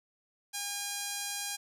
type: tone with band-pass filter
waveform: sawtooth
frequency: 811 Hz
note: G#5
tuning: 41 cents flat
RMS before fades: -37 dBFS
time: 0.53-1.57 s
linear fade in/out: 20 ms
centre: 7800 Hz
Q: 0.93
effects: none